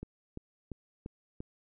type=click train; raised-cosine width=3 ms; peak=-27 dBFS; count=5; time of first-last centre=0.03-1.405 s; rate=2.91 Hz; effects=none